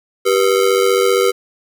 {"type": "ring-modulated tone", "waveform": "square", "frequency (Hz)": 437, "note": "A4", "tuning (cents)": -12, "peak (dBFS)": -9, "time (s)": [0.25, 1.32], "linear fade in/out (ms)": 20, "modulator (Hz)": 47.6, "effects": ["8-bit"]}